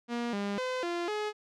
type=tone with pitch steps; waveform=sawtooth; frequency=237.8 / 201.7 / 510 / 345.6 / 422.3 Hz; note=A#3 / G3 / C5 / F4 / G#4; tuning=+35 / +50 / -44 / -18 / +29 cents; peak=-27 dBFS; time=0.08-1.33 s; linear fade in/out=50 ms; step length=250 ms; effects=low-pass 5000 Hz 12 dB/octave